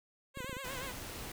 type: tone with vibrato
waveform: 10% pulse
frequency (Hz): 523.3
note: C5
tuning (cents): 0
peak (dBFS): -33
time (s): 0.34-0.94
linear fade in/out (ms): 50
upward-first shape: triangle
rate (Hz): 8.4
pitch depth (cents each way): 120
type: clicks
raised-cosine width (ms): 3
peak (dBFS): -31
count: 6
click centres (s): 0.373 / 0.405 / 0.445 / 0.495 / 0.529 / 0.568
type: noise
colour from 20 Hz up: pink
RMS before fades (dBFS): -44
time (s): 0.64-1.32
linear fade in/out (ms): 5
effects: none